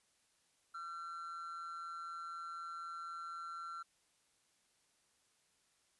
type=tone with amplitude modulation; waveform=triangle; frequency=1360 Hz; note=F6; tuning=46 cents flat; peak=-39 dBFS; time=0.74-3.83 s; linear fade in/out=10 ms; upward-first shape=sine; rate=164 Hz; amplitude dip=55%; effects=white hiss -75 dBFS RMS until 5.99 s + resampled to 24000 Hz